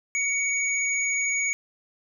sine tone pair together, 2243 / 6732 Hz, C#7 / G#8, +20 / +23 cents, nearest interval octave + perfect fifth, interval 1903 cents, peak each -24 / -28 dBFS, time 0.15-1.53 s, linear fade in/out 0 ms, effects none

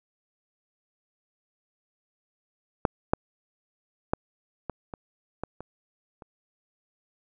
clicks, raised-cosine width 1 ms, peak -6 / -6 / -9 / -17 / -22 / -17 / -24 / -30 dBFS, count 8, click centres 2.852 / 3.135 / 4.135 / 4.697 / 4.938 / 5.436 / 5.606 / 6.222 s, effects none

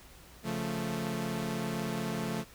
sawtooth chord, Db augmented, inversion none, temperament equal, 138.59 / 174.61 / 220 Hz, Db3 / F3 / A3, 0 / 0 / 0 cents, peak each -35 / -33 / -31 dBFS, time 0.43-2.45 s, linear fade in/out 50 ms, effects added 60 Hz sine -57 dBFS peak until 2.54 s + pink hiss -55 dBFS RMS until 2.54 s

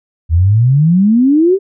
sine exponential sweep, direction up, 77.78 to 402.7 Hz, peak -6 dBFS, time 0.29-1.59 s, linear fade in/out 50 ms, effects none

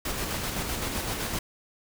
pink noise with tremolo, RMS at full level -30 dBFS, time 0.05-1.39 s, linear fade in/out 5 ms, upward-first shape square, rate 7.8 Hz, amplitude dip 30%, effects none

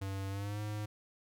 square tone with pitch glide, 97.3 to 105.5 Hz, G2 to G#2, -12 to +28 cents, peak -37 dBFS, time 0.01-0.86 s, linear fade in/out 10 ms, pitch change +140 cents, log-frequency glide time 0.29-0.61 s, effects none

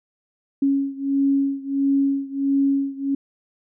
sine beating tone pair, 275.6 / 277.1 Hz, C#4 / C#4, -10 / -1 cents, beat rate 1.5 Hz, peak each -20 / -22 dBFS, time 0.62-3.15 s, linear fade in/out 5 ms, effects none

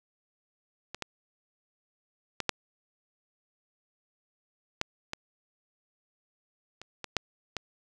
clicks, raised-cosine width 0.2 ms, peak -20 / -16 / -13 / -7 / -10 / -16 / -26 / -19 / -8 / -15 dBFS, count 10, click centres 0.946 / 1.023 / 2.403 / 2.493 / 4.814 / 5.134 / 6.816 / 7.043 / 7.167 / 7.567 s, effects none

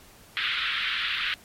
white band-pass noise, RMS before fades -28 dBFS, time 0.37-1.34 s, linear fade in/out 0 ms, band 1300 to 3700 Hz, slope 48 dB/octave, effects pink hiss -52 dBFS RMS until 1.44 s + MP3 64 kbps

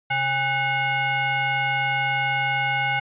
sine tone with frequency modulation, 1492 Hz, F#6, 14 cents sharp, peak -20 dBFS, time 0.1-3 s, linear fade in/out 10 ms, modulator 679 Hz, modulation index 1.6, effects resampled to 8000 Hz

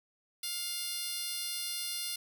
10% pulse tone with high-pass filter, 704 Hz, F5, 14 cents sharp, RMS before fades -37 dBFS, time 0.43-2.16 s, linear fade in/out 5 ms, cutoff 5000 Hz, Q 0.78, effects none

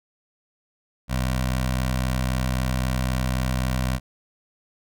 15% pulse tone with notch filter, 63.8 Hz, C2, 43 cents flat, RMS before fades -24 dBFS, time 1.08-4 s, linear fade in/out 50 ms, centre 350 Hz, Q 0.99, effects none

